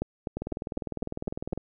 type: two click trains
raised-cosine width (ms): 2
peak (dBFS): -19 / -16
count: 25 / 7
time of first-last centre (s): 0.37-1.576 / 0.02-1.531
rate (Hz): 19.9 / 3.97
effects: none